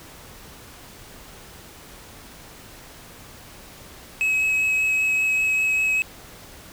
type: tone with vibrato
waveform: triangle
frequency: 2561 Hz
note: D#7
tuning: 49 cents sharp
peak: -17 dBFS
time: 4.21-6.02 s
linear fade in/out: 0 ms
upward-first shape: triangle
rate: 5.1 Hz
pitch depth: 11 cents each way
effects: pink hiss -44 dBFS RMS until 6.72 s